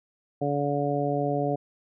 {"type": "harmonic tone", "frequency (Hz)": 143.3, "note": "D3", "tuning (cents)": -42, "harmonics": [1, 2, 3, 4, 5], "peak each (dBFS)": [-30, -30, -30, -30, -30], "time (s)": [0.41, 1.56], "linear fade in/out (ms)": 10, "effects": []}